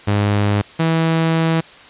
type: tone pair in turn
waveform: sawtooth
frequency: 102.7 / 163.03 Hz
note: G#2 / E3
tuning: -19 / -19 cents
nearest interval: minor sixth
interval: 800 cents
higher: second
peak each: -10 dBFS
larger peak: neither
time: 0.07-0.62 / 0.79-1.61 s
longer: second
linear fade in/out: 10 ms
effects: white hiss -41 dBFS RMS until 1.89 s + resampled to 8000 Hz